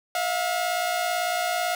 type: tone pair together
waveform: sawtooth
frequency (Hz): 655 / 713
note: E5 / F5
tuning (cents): -11 / +36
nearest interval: minor second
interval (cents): 147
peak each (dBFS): -26 / -21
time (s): 0.15-1.75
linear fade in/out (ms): 2
effects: none